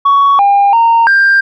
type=tone with pitch steps; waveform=sine; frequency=1119 / 803 / 922 / 1590 Hz; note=C#6 / G5 / A#5 / G6; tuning=+16 / +41 / -19 / +24 cents; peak=-3 dBFS; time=0.05-1.41 s; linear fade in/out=10 ms; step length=340 ms; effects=tanh soft clip ceiling -3 dBFS